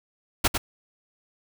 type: noise with echo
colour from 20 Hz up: pink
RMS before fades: -19 dBFS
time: 0.44-0.48 s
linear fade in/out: 10 ms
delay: 100 ms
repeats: 1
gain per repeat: -6 dB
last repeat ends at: 0.58 s
effects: none